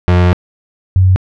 35% pulse / sine tone pair in turn, 89 / 93.35 Hz, F2 / F#2, +33 / +16 cents, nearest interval minor second, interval 83 cents, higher second, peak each -5 dBFS, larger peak neither, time 0.08-0.33 / 0.96-1.16 s, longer first, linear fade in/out 0 ms, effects low-pass 3000 Hz 12 dB/octave

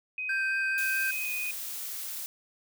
sine tone with pitch glide, 2513 to 2484 Hz, D#7 to D#7, +17 to -3 cents, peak -31 dBFS, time 0.18-1.51 s, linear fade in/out 2 ms, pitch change -20 cents, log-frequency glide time 1.21-1.3 s
triangle tone with vibrato, 1568 Hz, G6, in tune, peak -26 dBFS, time 0.29-1.11 s, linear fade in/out 5 ms, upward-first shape sine, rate 4.5 Hz, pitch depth 8 cents each way
blue noise, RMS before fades -37 dBFS, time 0.78-2.26 s, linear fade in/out 0 ms
effects none

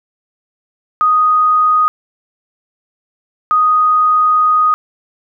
sine tone pair in turn, 1244.5 / 1244.5 Hz, D#6 / D#6, 0 / 0 cents, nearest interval unison, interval 0 cents, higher neither, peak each -8 dBFS, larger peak neither, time 1.01-1.88 / 3.51-4.74 s, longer second, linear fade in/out 0 ms, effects none

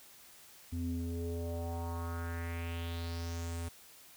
square tone with low-pass filter sweep, 84.3 Hz, E2, 39 cents sharp, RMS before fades -38 dBFS, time 0.72-3.69 s, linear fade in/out 10 ms, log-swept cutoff 210 to 9800 Hz, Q 3.6, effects white hiss -57 dBFS RMS until 4.16 s

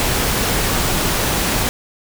pink noise, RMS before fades -18 dBFS, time 0-1.69 s, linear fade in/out 0 ms, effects none

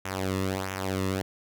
sawtooth tone with flanger, 95.1 Hz, F#2, 48 cents sharp, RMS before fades -30 dBFS, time 0.05-1.22 s, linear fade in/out 5 ms, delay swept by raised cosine 0.22 to 1.32 ms, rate 1.5 Hz, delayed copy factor -0.75, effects none

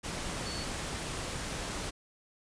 sine tone in noise, 4439 Hz, C#8, 2 cents sharp, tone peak -41 dBFS, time 0.45-0.65 s, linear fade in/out 20 ms, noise pink, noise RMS -37 dBFS, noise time 0.03-1.91 s, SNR -7 dB, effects resampled to 22050 Hz

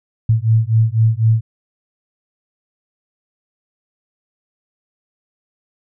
sine beating tone pair, 110 / 114 Hz, A2 / A#2, 0 / -38 cents, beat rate 4 Hz, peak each -14 dBFS, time 0.29-1.41 s, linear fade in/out 5 ms, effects none

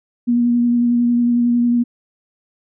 sine tone with vibrato, 239.6 Hz, A#3, 48 cents sharp, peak -12 dBFS, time 0.27-1.84 s, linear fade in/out 20 ms, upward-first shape sine, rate 11 Hz, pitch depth 16 cents each way, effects none

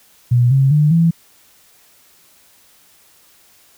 sine tone with pitch steps, 121.8 / 135.15 / 149.95 / 166.38 Hz, B2 / C#3 / D3 / E3, -24 / -44 / +36 / +16 cents, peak -9 dBFS, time 0.31-1.11 s, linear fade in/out 10 ms, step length 200 ms, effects white hiss -51 dBFS RMS until 3.77 s

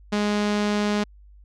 sawtooth tone with low-pass filter, 207.7 Hz, G#3, in tune, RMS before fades -23 dBFS, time 0.12-1.04 s, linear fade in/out 10 ms, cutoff 5400 Hz, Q 0.99, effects added 50 Hz sine -46 dBFS peak until 1.44 s

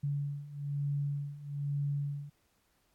sine beating tone pair, 142.2 / 143.3 Hz, C#3 / D3, +45 / -42 cents, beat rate 1.1 Hz, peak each -37 / -34 dBFS, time 0.03-2.3 s, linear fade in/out 10 ms, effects pink hiss -73 dBFS RMS until 2.94 s + AAC 64 kbps

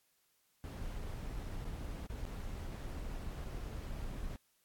brown noise with dropouts, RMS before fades -42 dBFS, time 0.64-4.36 s, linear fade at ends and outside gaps 0 ms, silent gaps 1.032-1.037 / 1.644-1.652 / 2.066-2.099 / 2.253-2.265 s, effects white hiss -75 dBFS RMS until 4.64 s + AAC 64 kbps

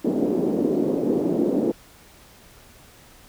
white band-pass noise, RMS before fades -22 dBFS, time 0.04-1.72 s, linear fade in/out 10 ms, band 210 to 410 Hz, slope 24 dB/octave, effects pink hiss -50 dBFS RMS until 3.28 s

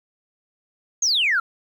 sine exponential sweep, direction down, 6700 to 1318.5 Hz, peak -16 dBFS, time 1.02-1.4 s, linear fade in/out 5 ms, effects tanh soft clip ceiling -12 dBFS + 9-bit

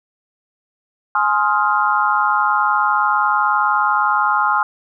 sine chord, F minor seventh, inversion first, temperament just, 838.1 / 1047.7 / 1257.2 / 1396.9 Hz, Ab5 / C6 / Eb6 / F6, +16 / +2 / +18 / 0 cents, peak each -19 dBFS, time 1.15-4.63 s, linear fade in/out 2 ms, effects none

